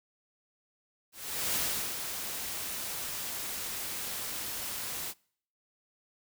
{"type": "noise with ADSR envelope", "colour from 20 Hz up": "white", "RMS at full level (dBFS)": -30, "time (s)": [1.12, 5.14], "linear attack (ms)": 430, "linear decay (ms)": 390, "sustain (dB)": -7, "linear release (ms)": 48, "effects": ["noise-tail reverb RT60 0.6 s tail -26 dB re dry"]}